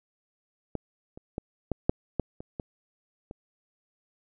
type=clicks; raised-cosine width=2 ms; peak=-17 / -30 / -18 / -14 / -7 / -12 / -26 / -20 / -26 dBFS; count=9; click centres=0.753 / 1.175 / 1.381 / 1.717 / 1.895 / 2.197 / 2.405 / 2.598 / 3.311 s; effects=none